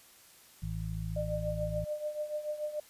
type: harmonic tone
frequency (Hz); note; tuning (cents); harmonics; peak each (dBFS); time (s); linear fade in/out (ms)
54.2; A1; -25; 1 / 2 / 3; -38 / -38 / -38; 0.62-1.85; 10
type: tone with tremolo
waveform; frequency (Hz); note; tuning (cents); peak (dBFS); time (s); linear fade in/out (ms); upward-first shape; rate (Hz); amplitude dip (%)
sine; 602; D5; +43; -30; 1.16-2.8; 5; triangle; 6.9; 80
effects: white hiss -58 dBFS RMS until 2.89 s + resampled to 32000 Hz